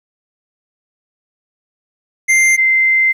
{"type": "tone pair in turn", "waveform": ["square", "sine"], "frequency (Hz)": [2093, 2079], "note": ["C7", "C7"], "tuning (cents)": [0, -12], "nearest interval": "unison", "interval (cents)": 12, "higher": "first", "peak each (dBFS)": -9, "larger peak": "neither", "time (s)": [[2.28, 2.57], [2.57, 3.13]], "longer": "second", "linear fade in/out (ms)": 20, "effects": ["low-pass 11000 Hz 12 dB/octave", "8-bit"]}